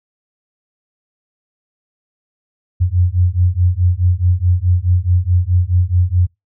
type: beating tone pair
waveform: sine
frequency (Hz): 87.31 / 92.01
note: F2 / F#2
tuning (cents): 0 / -9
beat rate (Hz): 4.7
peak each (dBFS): -14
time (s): 2.8-6.27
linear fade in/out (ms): 20
effects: noise-tail reverb RT60 0.2 s tail -26 dB re dry